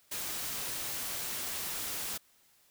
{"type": "noise", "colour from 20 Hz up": "white", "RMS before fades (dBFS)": -37, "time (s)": [0.11, 2.18], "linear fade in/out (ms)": 10, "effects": ["white hiss -66 dBFS RMS until 2.7 s"]}